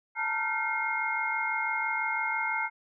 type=tone cluster; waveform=sine; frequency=878 / 924 / 1388 / 1527 / 2139 Hz; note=A5 / A#5 / F6 / G6 / C7; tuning=-4 / -16 / -11 / -46 / +38 cents; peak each=-34 / -36 / -35 / -38 / -30 dBFS; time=0.15-2.7 s; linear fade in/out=50 ms; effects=none